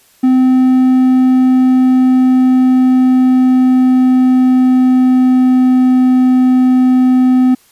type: tone with pitch glide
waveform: triangle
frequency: 257.2 to 254.8 Hz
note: C4 to C4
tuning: -30 to -46 cents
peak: -4 dBFS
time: 0.23-7.55 s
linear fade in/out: 10 ms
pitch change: -16 cents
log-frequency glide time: 0.51-6.03 s
effects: white hiss -49 dBFS RMS until 7.71 s + resampled to 32000 Hz